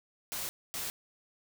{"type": "noise bursts at uneven times", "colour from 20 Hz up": "white", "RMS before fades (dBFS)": -37, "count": 2, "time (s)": [[0.32, 0.49], [0.74, 0.9]], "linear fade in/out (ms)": 0, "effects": []}